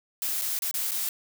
blue noise with dropouts, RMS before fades -29 dBFS, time 0.22-1.09 s, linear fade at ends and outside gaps 1 ms, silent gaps 0.414-0.419 / 0.59-0.621 / 0.712-0.741 / 0.91-0.917 s, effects none

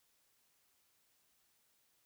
silence, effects white hiss -75 dBFS RMS until 2.05 s

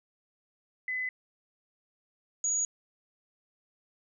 sine tone pair in turn, 2016 / 6764 Hz, B6 / G#8, +35 / +31 cents, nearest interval octave + major sixth, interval 2096 cents, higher second, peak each -30 / -26 dBFS, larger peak second, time 0.88-1.09 / 2.44-2.65 s, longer neither, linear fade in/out 2 ms, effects none

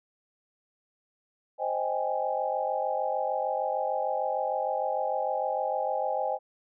sine chord, Ab major seventh, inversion first, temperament equal, 523.3 / 622.3 / 784 / 830.6 Hz, C5 / Eb5 / G5 / Ab5, 0 / 0 / 0 / 0 cents, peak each -32 dBFS, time 1.58-6.39 s, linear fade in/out 50 ms, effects none

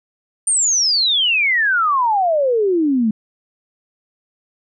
sine exponential sweep, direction down, 9160 to 209.3 Hz, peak -13 dBFS, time 0.47-3.11 s, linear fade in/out 5 ms, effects none

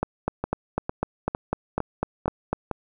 two click trains, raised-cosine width 1 ms, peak -12 / -9 dBFS, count 6 / 11, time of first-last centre 0.44-2.713 / 0.03-2.53 s, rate 2.2 / 4 Hz, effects none

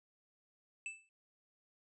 square tone with exponential decay, 2637 Hz, E7, in tune, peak -38 dBFS, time 0.86-1.09 s, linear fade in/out 1 ms, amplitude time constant 49 ms, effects resampled to 24000 Hz

